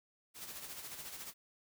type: noise with tremolo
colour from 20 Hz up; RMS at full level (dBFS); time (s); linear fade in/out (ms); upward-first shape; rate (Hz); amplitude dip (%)
white; -45; 0.34-1.34; 50; sine; 14; 50
effects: none